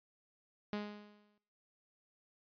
sawtooth tone with exponential decay, 207.9 Hz, G#3, 2 cents sharp, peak -31 dBFS, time 0.73-1.38 s, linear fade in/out 0 ms, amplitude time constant 140 ms, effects noise-tail reverb RT60 0.9 s tail -25 dB re dry + resampled to 11025 Hz

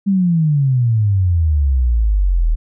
sine exponential sweep, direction down, 202.3 to 38.23 Hz, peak -11 dBFS, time 0.06-2.56 s, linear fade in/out 20 ms, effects none

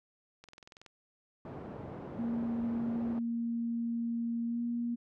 click train, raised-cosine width 0.2 ms, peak -34 dBFS, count 10, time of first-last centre 0.44-0.863 s, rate 21.3 Hz
pink band-pass noise, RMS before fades -44 dBFS, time 1.45-3.19 s, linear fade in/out 2 ms, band 120 to 730 Hz, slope 12 dB/octave
sine tone with pitch glide, 233.1 to 237 Hz, A#3 to A#3, 0 to +29 cents, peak -31 dBFS, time 2.18-4.96 s, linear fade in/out 20 ms, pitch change +29 cents, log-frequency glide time 4.46-4.61 s
effects none

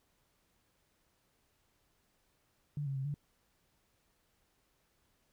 sine tone with pitch steps, 146.1 / 137 / 134 / 144.8 Hz, D3 / C#3 / C3 / D3, -9 / -20 / +42 / -24 cents, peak -34 dBFS, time 2.77-3.142 s, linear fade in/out 2 ms, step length 93 ms, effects pink hiss -75 dBFS RMS until 5.32 s

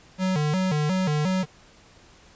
square tone with vibrato, 167.5 Hz, E3, 28 cents sharp, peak -22 dBFS, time 0.18-1.46 s, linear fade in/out 50 ms, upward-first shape square, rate 2.8 Hz, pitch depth 190 cents each way, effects pink hiss -53 dBFS RMS until 2.35 s + resampled to 16000 Hz

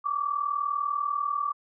sine tone pair together, 1134.6 / 1174.7 Hz, C#6 / D6, +40 / 0 cents, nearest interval minor second, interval 60 cents, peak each -29 / -28 dBFS, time 0.04-1.53 s, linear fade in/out 20 ms, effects none

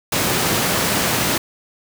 pink high-pass noise, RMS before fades -19 dBFS, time 0.12-1.38 s, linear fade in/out 5 ms, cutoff 120 Hz, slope 12 dB/octave, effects none

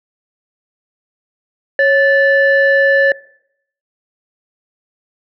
sine tone pair together, 550.9 / 1749 Hz, C#5 / A6, -11 / -11 cents, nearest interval octave + minor sixth, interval 2000 cents, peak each -10 dBFS, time 1.79-3.12 s, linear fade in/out 2 ms, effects noise-tail reverb RT60 0.7 s tail -21 dB re dry + tanh soft clip ceiling -3 dBFS

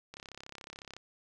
click train, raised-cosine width 0.2 ms, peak -28 dBFS, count 29, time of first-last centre 0.14-0.966 s, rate 33.9 Hz, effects none

